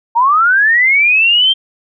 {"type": "linear sweep", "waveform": "sine", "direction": "up", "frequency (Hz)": [900, 3185], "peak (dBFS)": -7, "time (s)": [0.15, 1.54], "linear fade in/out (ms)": 20, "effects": []}